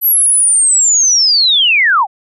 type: linear sweep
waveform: sine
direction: down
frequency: 11910 to 713 Hz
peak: -7 dBFS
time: 0.01-2.07 s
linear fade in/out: 50 ms
effects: none